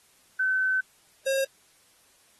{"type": "tone pair in turn", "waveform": ["sine", "square"], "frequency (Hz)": [1525, 539.2], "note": ["G6", "C#5"], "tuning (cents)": [-48, -48], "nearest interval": "octave + tritone", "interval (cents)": 1800, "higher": "first", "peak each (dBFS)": [-22, -24], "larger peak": "first", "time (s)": [[0.39, 0.81], [1.26, 1.45]], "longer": "first", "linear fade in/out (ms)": 10, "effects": ["white hiss -61 dBFS RMS until 2.39 s", "AAC 32 kbps"]}